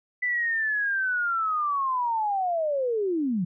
sine linear sweep, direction down, 2000 to 164.81 Hz, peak -23 dBFS, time 0.22-3.45 s, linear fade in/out 10 ms, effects none

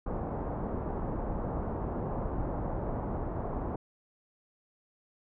pink low-pass noise, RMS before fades -34 dBFS, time 0.06-3.76 s, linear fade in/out 5 ms, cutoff 1000 Hz, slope 24 dB/octave, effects none

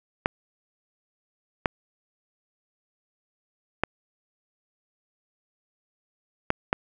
clicks, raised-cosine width 0.5 ms, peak -6 dBFS, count 5, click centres 0.259 / 1.658 / 3.836 / 6.504 / 6.729 s, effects none

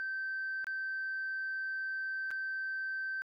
sine tone with dropouts, 1552 Hz, G6, 18 cents flat, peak -33 dBFS, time 0-3.22 s, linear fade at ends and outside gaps 0 ms, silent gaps 0.644-0.669 / 2.306-2.313 s, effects tanh soft clip ceiling -31 dBFS

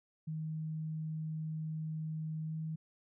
sine tone with pitch glide, 157.2 to 158.48 Hz, D#3 to D#3, +18 to +32 cents, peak -36 dBFS, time 0.27-2.76 s, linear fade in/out 10 ms, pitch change +14 cents, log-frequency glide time 2.45-2.54 s, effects none

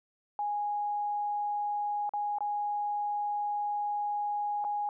sine tone with dropouts, 827 Hz, G#5, 8 cents flat, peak -29 dBFS, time 0.39-4.89 s, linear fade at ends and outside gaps 1 ms, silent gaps 2.093-2.136 / 2.385-2.406 / 4.642-4.648 s, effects none

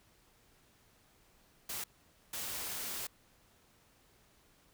white noise bursts at uneven times, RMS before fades -40 dBFS, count 2, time 1.69-1.84 / 2.33-3.07 s, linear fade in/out 5 ms, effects pink hiss -67 dBFS RMS until 4.73 s

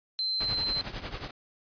sine tone, 4100 Hz, C8, 36 cents flat, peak -27 dBFS, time 0.19-0.81 s, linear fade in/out 0 ms
pink noise with tremolo, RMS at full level -34 dBFS, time 0.4-1.31 s, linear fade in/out 5 ms, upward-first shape triangle, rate 11 Hz, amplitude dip 80%
effects resampled to 11025 Hz

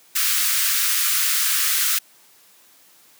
white high-pass noise, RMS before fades -20 dBFS, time 0.15-1.99 s, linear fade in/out 10 ms, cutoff 1200 Hz, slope 48 dB/octave, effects white hiss -53 dBFS RMS until 3.19 s + high-pass 150 Hz 12 dB/octave

